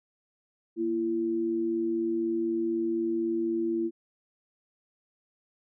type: tone pair together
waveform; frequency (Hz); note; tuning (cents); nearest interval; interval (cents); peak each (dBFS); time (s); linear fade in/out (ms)
sine; 233.1 / 337.1; A#3 / E4; 0 / +39; tritone; 639; -34 / -26; 0.76-3.91; 50
effects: none